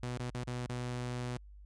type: tone with dropouts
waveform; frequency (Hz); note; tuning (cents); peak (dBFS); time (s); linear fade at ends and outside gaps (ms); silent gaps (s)
sawtooth; 123.3; B2; -2; -32; 0.03-1.37; 0; 0.173-0.197 / 0.3-0.348 / 0.437-0.474 / 0.661-0.696
effects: added 50 Hz sine -50 dBFS peak until 1.65 s + resampled to 22050 Hz